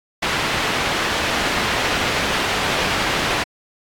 white low-pass noise, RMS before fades -21 dBFS, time 0.22-3.44 s, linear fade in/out 10 ms, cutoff 2700 Hz, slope 12 dB/octave, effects AAC 64 kbps

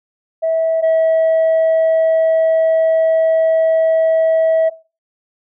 sine tone pair in turn, 650 / 646.6 Hz, E5 / E5, -24 / -34 cents, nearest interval unison, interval 10 cents, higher first, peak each -12 / -8 dBFS, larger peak second, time 0.42-0.82 / 0.82-4.7 s, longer second, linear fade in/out 20 ms, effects noise-tail reverb RT60 0.3 s tail -18 dB re dry + tanh soft clip ceiling -9 dBFS

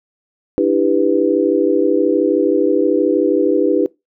sine chord, E minor seventh, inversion third, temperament just, 296.7 / 329.6 / 395.6 / 494.4 Hz, D4 / E4 / G4 / B4, +18 / 0 / +16 / +2 cents, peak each -17 dBFS, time 0.58-3.86 s, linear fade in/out 0 ms, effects noise-tail reverb RT60 0.2 s tail -22 dB re dry

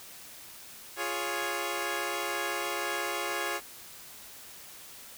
10% pulse chord, Db major, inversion first, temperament equal, 349.2 / 415.3 / 554.4 Hz, F4 / Ab4 / Db5, 0 / 0 / 0 cents, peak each -27 dBFS, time 0.96-3.61 s, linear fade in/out 50 ms, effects white hiss -48 dBFS RMS until 5.17 s

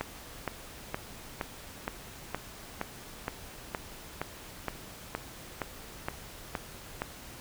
click train, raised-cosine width 0.5 ms, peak -16 dBFS, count 16, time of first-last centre 0.01-7.019 s, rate 2.14 Hz, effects pink hiss -47 dBFS RMS until 7.4 s

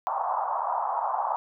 pink band-pass noise, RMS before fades -28 dBFS, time 0.07-1.36 s, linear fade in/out 0 ms, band 710 to 1100 Hz, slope 48 dB/octave, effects none

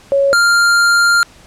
sine / square tone pair in turn, 554.4 / 1397 Hz, C#5 / F6, 0 / 0 cents, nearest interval octave + major third, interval 1600 cents, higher second, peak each -9 dBFS, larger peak neither, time 0.12-0.33 / 0.33-1.23 s, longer second, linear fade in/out 0 ms, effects pink hiss -43 dBFS RMS until 1.46 s + low-pass 9000 Hz 12 dB/octave

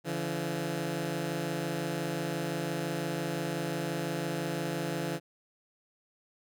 15% pulse tone pair together, 143.9 / 169.69 Hz, D3 / F3, -35 / -50 cents, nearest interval minor third, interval 285 cents, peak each -29 / -27 dBFS, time 0.04-5.2 s, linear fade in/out 50 ms, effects none

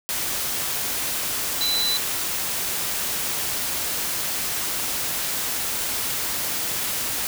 sine tone in noise, 3995 Hz, B7, 19 cents sharp, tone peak -21 dBFS, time 1.61-1.97 s, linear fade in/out 0 ms, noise white, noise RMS -26 dBFS, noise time 0.09-7.27 s, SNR +2 dB, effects none

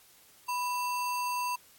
sine tone with sample-and-hold, 987.8 Hz, B5, in tune, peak -29 dBFS, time 0.48-1.56 s, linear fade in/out 10 ms, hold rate 3675 Hz, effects white hiss -59 dBFS RMS until 1.78 s + AAC 64 kbps

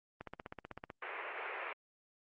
click train, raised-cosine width 0.5 ms, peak -29 dBFS, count 12, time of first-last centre 0.21-0.902 s, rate 15.9 Hz
white band-pass noise, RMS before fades -43 dBFS, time 1.02-1.73 s, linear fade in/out 5 ms, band 380 to 2500 Hz, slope 48 dB/octave
effects Opus 32 kbps

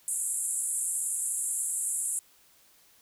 white band-pass noise, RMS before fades -31 dBFS, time 0.08-2.19 s, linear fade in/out 0 ms, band 7400 to 11000 Hz, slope 96 dB/octave, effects white hiss -61 dBFS RMS until 3.01 s

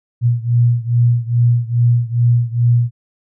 sine beating tone pair, 118.7 / 121.1 Hz, A#2 / B2, +32 / -34 cents, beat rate 2.4 Hz, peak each -13 / -15 dBFS, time 0.21-2.91 s, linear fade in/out 50 ms, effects none

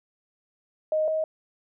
sine tone pair in turn, 622.3 / 629.9 Hz, D#5 / D#5, 0 / +21 cents, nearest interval unison, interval 21 cents, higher second, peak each -21 / -23 dBFS, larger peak first, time 0.92-1.08 / 1.08-1.24 s, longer neither, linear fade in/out 2 ms, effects none

